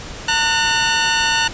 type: tone pair together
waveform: 15% pulse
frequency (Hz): 905.9 / 1472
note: A#5 / F#6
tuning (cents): -50 / -9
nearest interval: minor sixth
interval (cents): 841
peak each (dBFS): -11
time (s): 0.28-1.48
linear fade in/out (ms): 5
effects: pink hiss -32 dBFS RMS until 1.53 s + resampled to 16000 Hz